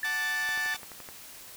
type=tone; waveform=sine; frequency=1760 Hz; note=A6; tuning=in tune; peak=-27 dBFS; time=0.03-0.74 s; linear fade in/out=2 ms
type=chord; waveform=10% pulse; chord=D major; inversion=first; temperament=equal with one note detuned; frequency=742.6 / 880 / 1174.7 Hz; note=F#5 / A5 / D6; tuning=+6 / 0 / 0 cents; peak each=-31 dBFS; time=0.04-0.77 s; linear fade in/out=10 ms
type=click train; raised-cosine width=0.5 ms; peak=-29 dBFS; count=8; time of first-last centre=0.49-1.088 s; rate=11.7 Hz
effects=white hiss -47 dBFS RMS until 1.56 s